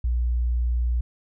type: tone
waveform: sine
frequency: 60 Hz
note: B1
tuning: 49 cents flat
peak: -20 dBFS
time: 0.04-1.01 s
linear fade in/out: 5 ms
effects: none